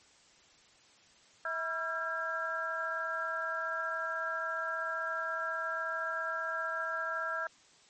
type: harmonic tone with a mistuned harmonic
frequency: 324.2 Hz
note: E4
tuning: 29 cents flat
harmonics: 2 / 3 / 4 / 5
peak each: -40 / -45 / -36 / -36 dBFS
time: 1.45-7.47 s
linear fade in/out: 2 ms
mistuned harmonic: 4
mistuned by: +79 cents
effects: white hiss -62 dBFS RMS until 7.89 s + MP3 32 kbps